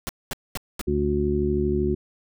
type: noise bursts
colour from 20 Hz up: pink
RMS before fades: -29 dBFS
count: 4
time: 0.07-0.814 s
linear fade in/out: 0 ms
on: 21 ms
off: 220 ms
type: harmonic tone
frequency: 72.8 Hz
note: D2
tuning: 15 cents flat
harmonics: 1 / 2 / 3 / 4 / 5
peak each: -27 / -30 / -27 / -33 / -23 dBFS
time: 0.87-1.95 s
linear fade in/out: 10 ms
effects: none